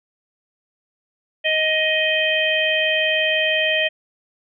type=harmonic tone; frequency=626 Hz; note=D#5; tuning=10 cents sharp; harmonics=1 / 3 / 4 / 5; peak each=-22 / -22 / -22 / -22 dBFS; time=1.44-3.89 s; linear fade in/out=20 ms; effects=none